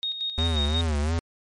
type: tone with tremolo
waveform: sine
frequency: 3724 Hz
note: A#7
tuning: 2 cents flat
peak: -25 dBFS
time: 0.03-0.81 s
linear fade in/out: 0 ms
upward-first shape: square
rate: 5.6 Hz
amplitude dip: 55%
type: tone with vibrato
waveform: square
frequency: 77.78 Hz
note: D#2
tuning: in tune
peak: -23 dBFS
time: 0.38-1.19 s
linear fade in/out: 0 ms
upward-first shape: sine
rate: 2.9 Hz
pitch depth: 130 cents each way
effects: MP3 48 kbps